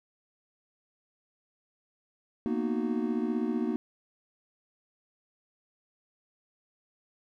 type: chord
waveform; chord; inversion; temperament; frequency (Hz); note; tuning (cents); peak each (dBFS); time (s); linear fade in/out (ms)
triangle; B major seventh; third; just; 231.5 / 246.9 / 308.7 / 370.4; A#3 / B3 / D#4 / F#4; -12 / 0 / -14 / +2; -29 / -32 / -31 / -33; 2.46-3.76; 0
effects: none